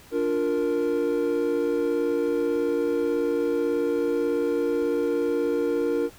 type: chord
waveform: triangle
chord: Bb major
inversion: first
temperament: just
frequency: 291.4 / 349.6 / 466.2 Hz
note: D4 / F4 / Bb4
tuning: -13 / +2 / 0 cents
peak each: -26 / -26 / -22 dBFS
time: 0.11-6.1 s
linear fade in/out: 50 ms
effects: pink hiss -50 dBFS RMS until 6.18 s